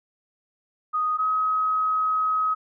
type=tone pair in turn; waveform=sine; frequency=1244.5 / 1269.9 Hz; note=D#6 / D#6; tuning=0 / +35 cents; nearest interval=unison; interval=35 cents; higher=second; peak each=-21 / -20 dBFS; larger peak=second; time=0.93-1.18 / 1.18-2.55 s; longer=second; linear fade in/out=20 ms; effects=none